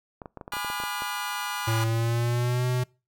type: clicks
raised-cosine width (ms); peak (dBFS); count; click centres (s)
1; -24; 12; 0.218 / 0.258 / 0.373 / 0.412 / 0.479 / 0.536 / 0.568 / 0.647 / 0.701 / 0.801 / 0.837 / 1.021
type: chord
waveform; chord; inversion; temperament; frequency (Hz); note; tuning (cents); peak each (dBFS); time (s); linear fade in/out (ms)
sawtooth; G# diminished seventh; none; just; 830.6 / 996.7 / 1196.1 / 1435.3; G#5 / B5 / D6 / F6; 0 / +16 / +31 / +47; -32 / -31 / -32 / -30; 0.52-1.84; 2
type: tone with pitch glide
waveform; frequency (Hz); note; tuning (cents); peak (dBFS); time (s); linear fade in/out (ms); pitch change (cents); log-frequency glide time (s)
square; 112.4 to 125.44; A2 to B2; +37 to +27; -24; 1.67-2.84; 10; +190; 1.83-2.66
effects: noise-tail reverb RT60 0.3 s tail -24 dB re dry